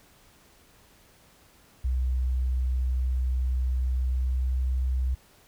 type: tone with pitch glide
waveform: sine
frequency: 63.4 to 64.06 Hz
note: B1 to C2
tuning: +46 to -36 cents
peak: -23 dBFS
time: 1.84-5.15 s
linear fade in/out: 10 ms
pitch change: +18 cents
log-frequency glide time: 3.97-4.65 s
effects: pink hiss -58 dBFS RMS until 5.47 s